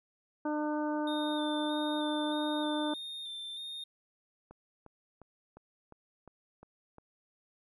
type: harmonic tone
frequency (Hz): 301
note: D4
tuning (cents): +43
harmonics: 1 / 2 / 3 / 4 / 5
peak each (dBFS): -32 / -37 / -38 / -45 / -45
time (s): 0.45-2.94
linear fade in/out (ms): 5
type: tone with vibrato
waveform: triangle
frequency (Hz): 3621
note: A7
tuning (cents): +49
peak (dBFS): -38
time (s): 1.07-3.84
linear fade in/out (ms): 5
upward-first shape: square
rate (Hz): 1.6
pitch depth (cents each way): 26
type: click train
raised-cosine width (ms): 1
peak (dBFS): -37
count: 8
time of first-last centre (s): 4.51-6.983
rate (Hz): 2.83
effects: none